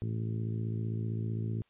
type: harmonic tone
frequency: 55.5 Hz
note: A1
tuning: 16 cents sharp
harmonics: 2 / 3 / 4 / 5 / 6 / 7 / 8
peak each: -32 / -41 / -41 / -50 / -46 / -48 / -55 dBFS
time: 0.02-1.62 s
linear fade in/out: 0 ms
effects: white hiss -70 dBFS RMS until 1.69 s + resampled to 8000 Hz